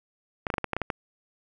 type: clicks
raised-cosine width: 0.5 ms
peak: -12 dBFS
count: 9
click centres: 0.468 / 0.502 / 0.54 / 0.582 / 0.643 / 0.733 / 0.766 / 0.817 / 0.902 s
effects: none